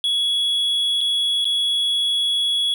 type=tone with dropouts; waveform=triangle; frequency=3363 Hz; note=G#7; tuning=21 cents sharp; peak=-16 dBFS; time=0.04-2.74 s; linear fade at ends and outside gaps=1 ms; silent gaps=1.008-1.012 / 1.445-1.453 s; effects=none